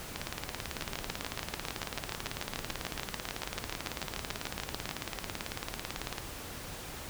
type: two click trains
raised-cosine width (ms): 0.2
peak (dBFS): -16 / -17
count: 29 / 110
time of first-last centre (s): 0.81-4.892 / 0.16-6.182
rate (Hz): 6.86 / 18.1
effects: pink hiss -43 dBFS RMS until 7.09 s